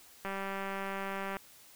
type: click train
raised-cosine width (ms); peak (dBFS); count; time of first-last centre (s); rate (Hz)
0.5; -23; 219; 0.25-1.368; 195
effects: white hiss -57 dBFS RMS until 1.75 s